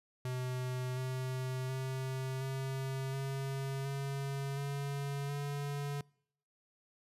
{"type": "tone with pitch steps", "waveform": "square", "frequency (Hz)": [127.1, 129.25, 131.43, 133.65, 135.91, 138.2, 140.54, 142.91], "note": ["C3", "C3", "C3", "C3", "C#3", "C#3", "C#3", "D3"], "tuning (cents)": [-50, -21, 8, 37, -34, -5, 24, -47], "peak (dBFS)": -36, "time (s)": [0.25, 6.01], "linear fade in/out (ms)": 2, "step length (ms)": 720, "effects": ["noise-tail reverb RT60 0.7 s tail -26 dB re dry", "resampled to 32000 Hz"]}